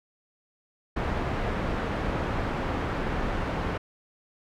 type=low-pass noise; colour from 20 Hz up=pink; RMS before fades=-29 dBFS; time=0.96-3.78 s; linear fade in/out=10 ms; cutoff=1700 Hz; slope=12 dB/octave; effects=none